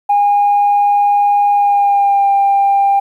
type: tone with pitch glide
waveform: sine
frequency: 816 to 795.5 Hz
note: G#5 to G5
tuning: -31 to +25 cents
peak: -7 dBFS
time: 0.09-3 s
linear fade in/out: 10 ms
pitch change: -44 cents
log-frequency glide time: 1.52-2.3 s
effects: tanh soft clip ceiling -5 dBFS + 8-bit